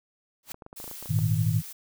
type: noise with exponential growth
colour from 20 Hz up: white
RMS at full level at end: -32 dBFS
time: 0.43-0.52 s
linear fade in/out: 2 ms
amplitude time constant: 18 ms
type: clicks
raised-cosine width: 1 ms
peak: -29 dBFS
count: 11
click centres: 0.544 / 0.622 / 0.664 / 0.729 / 0.801 / 0.842 / 0.878 / 0.913 / 1.026 / 1.058 / 1.189 s
type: noise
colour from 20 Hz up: blue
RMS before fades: -41 dBFS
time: 0.76-1.73 s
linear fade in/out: 10 ms
type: chord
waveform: sine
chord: Ab suspended second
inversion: none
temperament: equal with one note detuned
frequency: 103.83 / 116.54 / 156.37 Hz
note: Ab2 / Bb2 / Eb3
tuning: 0 / 0 / +9 cents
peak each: -26 dBFS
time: 1.09-1.62 s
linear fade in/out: 20 ms
effects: none